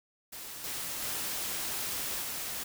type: noise with level steps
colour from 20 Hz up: white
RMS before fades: -43 / -37 / -35 / -37 dBFS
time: 0.32-2.64 s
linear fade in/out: 10 ms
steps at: 0.64 / 1.02 / 2.22 s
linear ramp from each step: 2 ms
effects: none